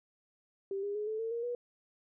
sine tone with pitch steps, 392 / 406.1 / 420.6 / 435.7 / 451.3 / 467.5 / 484.3 Hz, G4 / G#4 / G#4 / A4 / A4 / A#4 / B4, 0 / -39 / +22 / -17 / +44 / +5 / -34 cents, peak -33 dBFS, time 0.71-1.55 s, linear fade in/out 2 ms, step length 120 ms, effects none

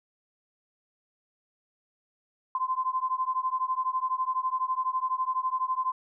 sine beating tone pair, 1028 / 1040 Hz, C6 / C6, -31 / -11 cents, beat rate 12 Hz, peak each -29 dBFS, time 2.55-5.92 s, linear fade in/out 2 ms, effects none

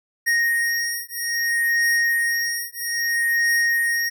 square beating tone pair, 1864.7 / 1865.31 Hz, A#6 / A#6, 0 / +1 cents, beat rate 0.61 Hz, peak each -23 dBFS, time 0.26-4.1 s, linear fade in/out 20 ms, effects none

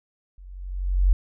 sine tone with level ramp, 46 Hz, F#1, 9 cents flat, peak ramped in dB -42 to -12 dBFS, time 0.38-1.13 s, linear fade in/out 0 ms, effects none

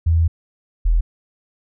sine tone pair in turn, 82.41 / 41.04 Hz, E2 / E1, 0 / -7 cents, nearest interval octave, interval 1207 cents, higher first, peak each -12 dBFS, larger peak neither, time 0.06-0.28 / 0.85-1.01 s, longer first, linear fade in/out 10 ms, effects none

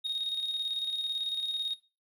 triangle tone with tremolo, 3729 Hz, A#7, in tune, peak -25 dBFS, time 0.04-1.75 s, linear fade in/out 20 ms, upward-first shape square, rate 18 Hz, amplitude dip 50%, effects noise-tail reverb RT60 0.3 s tail -20 dB re dry + tanh soft clip ceiling -26 dBFS

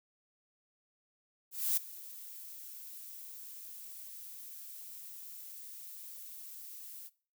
violet noise with ADSR envelope, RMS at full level -29 dBFS, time 1.51-7.1 s, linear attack 260 ms, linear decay 9 ms, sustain -19 dB, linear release 37 ms, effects noise-tail reverb RT60 0.4 s tail -20 dB re dry

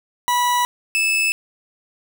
40% pulse tone pair in turn, 978 / 2618 Hz, B5 / E7, -17 / -13 cents, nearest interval octave + perfect fourth, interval 1704 cents, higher second, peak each -15 dBFS, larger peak neither, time 0.28-0.65 / 0.95-1.32 s, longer neither, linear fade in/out 0 ms, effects none

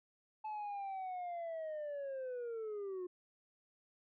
sine linear sweep, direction down, 868 to 355 Hz, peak -37 dBFS, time 0.44-3.07 s, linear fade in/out 10 ms, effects tanh soft clip ceiling -39 dBFS

